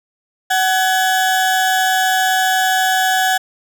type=tone pair together; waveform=35% pulse; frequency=752 / 1688.2 Hz; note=F#5 / G#6; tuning=+28 / +28 cents; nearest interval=octave + major second; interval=1400 cents; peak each=-13 / -16 dBFS; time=0.5-3.38 s; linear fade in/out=10 ms; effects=none